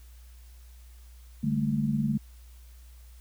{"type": "chord", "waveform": "sine", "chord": "D suspended fourth", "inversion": "none", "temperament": "equal with one note detuned", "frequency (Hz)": [146.83, 200.7, 220], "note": ["D3", "G3", "A3"], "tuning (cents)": [0, 41, 0], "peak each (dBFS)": [-29, -31, -27], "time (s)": [1.43, 2.18], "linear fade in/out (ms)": 10, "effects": ["added 60 Hz sine -47 dBFS peak until 3.2 s", "white hiss -61 dBFS RMS until 3.2 s"]}